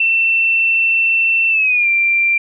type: tone with pitch glide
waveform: sine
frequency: 2687 to 2366 Hz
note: E7 to D7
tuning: +33 to +12 cents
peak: -11 dBFS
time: 0-2.38 s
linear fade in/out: 5 ms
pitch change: -221 cents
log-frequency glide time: 1.49-1.88 s
effects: none